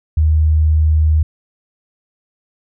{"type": "tone", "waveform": "sine", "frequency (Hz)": 77.78, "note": "D#2", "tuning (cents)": 0, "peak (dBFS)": -9, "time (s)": [0.17, 1.23], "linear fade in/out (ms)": 5, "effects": []}